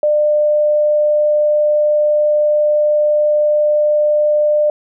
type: tone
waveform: sine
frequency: 599 Hz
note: D5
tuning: 34 cents sharp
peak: -10 dBFS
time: 0.03-4.7 s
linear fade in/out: 2 ms
effects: none